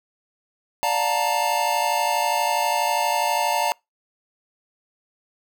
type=chord; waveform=square; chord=Bb major seventh; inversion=first; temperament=equal with one note detuned; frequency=587.3 / 709.4 / 880 / 932.3 Hz; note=D5 / F5 / A5 / Bb5; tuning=0 / +27 / 0 / 0 cents; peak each=-29 / -27 / -25 / -25 dBFS; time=0.83-3.72 s; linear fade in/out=0 ms; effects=noise-tail reverb RT60 0.2 s tail -26 dB re dry